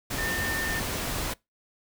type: tone in noise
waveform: sine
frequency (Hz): 1806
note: A6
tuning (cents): +45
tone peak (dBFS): -30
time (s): 0.18-0.8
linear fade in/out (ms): 10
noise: pink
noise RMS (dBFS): -31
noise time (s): 0.1-1.34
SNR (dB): -2
effects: noise-tail reverb RT60 0.2 s tail -24 dB re dry